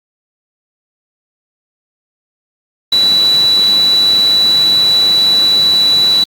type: tone in noise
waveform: sine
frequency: 3949 Hz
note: B7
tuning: 1 cent flat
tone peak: -7 dBFS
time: 2.92-6.24 s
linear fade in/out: 5 ms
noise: pink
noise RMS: -24 dBFS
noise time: 2.92-6.24 s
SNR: +14 dB
effects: high-pass 150 Hz 12 dB/octave + Opus 48 kbps